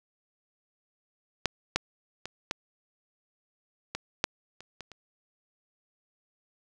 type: clicks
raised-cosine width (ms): 0.2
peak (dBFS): -7 / -7 / -19 / -12 / -15 / -6 / -28 / -23 / -29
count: 9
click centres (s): 1.457 / 1.76 / 2.256 / 2.511 / 3.95 / 4.241 / 4.606 / 4.807 / 4.917
effects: none